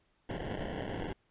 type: noise with sample-and-hold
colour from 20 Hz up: blue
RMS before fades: -38 dBFS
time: 0.29-1.13 s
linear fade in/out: 5 ms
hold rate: 1225 Hz
effects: pink hiss -73 dBFS RMS until 1.3 s + resampled to 8000 Hz